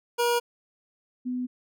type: tone pair in turn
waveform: 25% pulse / sine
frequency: 477.3 / 250.2 Hz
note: A#4 / B3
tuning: +41 / +23 cents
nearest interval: major seventh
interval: 1118 cents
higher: first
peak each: -18 / -27 dBFS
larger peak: first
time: 0.18-0.4 / 1.25-1.47 s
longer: neither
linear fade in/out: 20 ms
effects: none